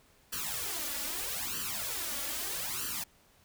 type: noise with flanger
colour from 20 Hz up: white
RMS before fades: -36 dBFS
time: 0.32-3.04 s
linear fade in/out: 10 ms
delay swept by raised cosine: 0.67 to 3.57 ms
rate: 0.79 Hz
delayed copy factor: +1
effects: pink hiss -64 dBFS RMS until 3.44 s